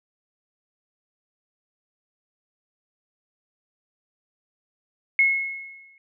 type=tone with exponential decay; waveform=sine; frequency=2175 Hz; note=C#7; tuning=33 cents flat; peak=-13 dBFS; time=5.19-5.98 s; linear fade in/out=1 ms; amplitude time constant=170 ms; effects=none